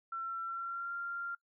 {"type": "tone with pitch glide", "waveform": "sine", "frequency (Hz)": [1351, 1388.2], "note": ["E6", "F6"], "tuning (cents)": [42, -11], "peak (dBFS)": -36, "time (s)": [0.12, 1.35], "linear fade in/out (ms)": 5, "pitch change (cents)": 47, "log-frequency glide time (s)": [0.45, 0.94], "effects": ["noise-tail reverb RT60 0.1 s tail -23 dB re dry"]}